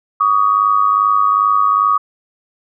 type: tone pair together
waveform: sine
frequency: 1136 / 1238.5 Hz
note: C#6 / D#6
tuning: +42 / -8 cents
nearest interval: minor second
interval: 150 cents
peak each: -13 dBFS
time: 0.2-1.98 s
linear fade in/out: 10 ms
effects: none